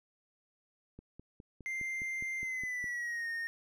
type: click train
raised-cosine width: 3 ms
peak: -36 dBFS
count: 10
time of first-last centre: 0.99-2.842 s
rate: 4.86 Hz
type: tone with pitch glide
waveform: triangle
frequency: 2093 to 1843.2 Hz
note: C7 to A#6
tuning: 0 to -20 cents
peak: -33 dBFS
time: 1.66-3.47 s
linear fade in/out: 0 ms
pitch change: -220 cents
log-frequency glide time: 2.38-3.29 s
effects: none